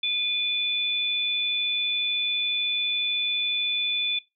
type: tone pair together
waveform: sine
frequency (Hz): 2438 / 3486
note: D#7 / A7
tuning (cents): -36 / -17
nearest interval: tritone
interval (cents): 619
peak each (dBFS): -28 / -24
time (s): 0.03-4.19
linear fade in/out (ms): 5
effects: noise-tail reverb RT60 0.2 s tail -19 dB re dry